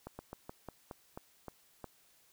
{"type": "slowing click train", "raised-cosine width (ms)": 1, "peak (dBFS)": -29, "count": 9, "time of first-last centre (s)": [0.07, 1.843], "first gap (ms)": 120, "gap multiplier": 1.17, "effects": ["white hiss -67 dBFS RMS until 2.32 s"]}